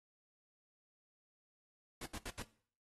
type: noise bursts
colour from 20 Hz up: pink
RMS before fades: -45 dBFS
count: 4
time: 2.01-2.426 s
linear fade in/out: 5 ms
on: 50 ms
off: 72 ms
effects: noise-tail reverb RT60 0.5 s tail -18 dB re dry + AAC 32 kbps